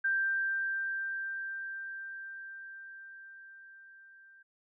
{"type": "tone with level ramp", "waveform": "sine", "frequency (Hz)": 1576, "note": "G6", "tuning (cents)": 9, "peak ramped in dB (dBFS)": [-26, -55], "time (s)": [0.04, 4.43], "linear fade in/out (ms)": 10, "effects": []}